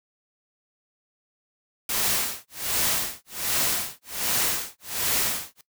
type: noise with tremolo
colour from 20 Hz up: white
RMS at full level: -23 dBFS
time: 1.89-5.61 s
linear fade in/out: 2 ms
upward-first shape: sine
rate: 1.3 Hz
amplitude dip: 100%
effects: noise-tail reverb RT60 0.1 s tail -18 dB re dry